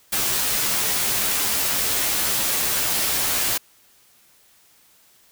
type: noise with comb filter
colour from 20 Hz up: white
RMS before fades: -22 dBFS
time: 0.12-3.58 s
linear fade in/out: 10 ms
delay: 12 ms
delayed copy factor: -0.7
effects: white hiss -56 dBFS RMS until 5.31 s